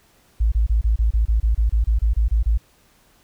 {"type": "tone bursts", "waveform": "sine", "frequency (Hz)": 55, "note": "A1", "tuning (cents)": 0, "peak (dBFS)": -14, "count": 15, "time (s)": [0.4, 2.578], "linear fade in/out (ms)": 10, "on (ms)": 120, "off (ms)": 27, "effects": ["pink hiss -57 dBFS RMS until 3.23 s"]}